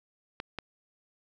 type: clicks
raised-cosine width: 0.3 ms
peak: -19 dBFS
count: 2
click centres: 0.401 / 0.587 s
effects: none